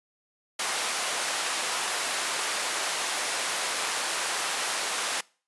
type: high-pass noise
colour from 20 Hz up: pink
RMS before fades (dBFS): -29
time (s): 0.59-5.21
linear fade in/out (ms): 5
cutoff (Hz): 750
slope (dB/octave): 12
effects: noise-tail reverb RT60 0.4 s tail -24 dB re dry + resampled to 24000 Hz